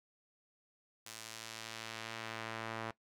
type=tone with band-pass filter sweep; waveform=sawtooth; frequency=112.4 Hz; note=A2; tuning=37 cents sharp; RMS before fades=-45 dBFS; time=1.06-2.91 s; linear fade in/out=5 ms; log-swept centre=7900 to 1200 Hz; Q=0.7; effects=noise-tail reverb RT60 0.1 s tail -18 dB re dry